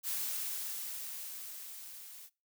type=noise with level ramp; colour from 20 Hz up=blue; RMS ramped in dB=-35 to -51 dBFS; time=0.03-2.3 s; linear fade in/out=50 ms; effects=noise-tail reverb RT60 0.3 s tail -23 dB re dry